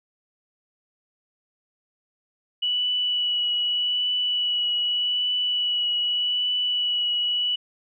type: tone with vibrato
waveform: sine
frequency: 2947 Hz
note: F#7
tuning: 8 cents flat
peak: -21 dBFS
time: 2.62-7.56 s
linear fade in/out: 10 ms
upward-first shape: triangle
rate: 0.83 Hz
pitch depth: 16 cents each way
effects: none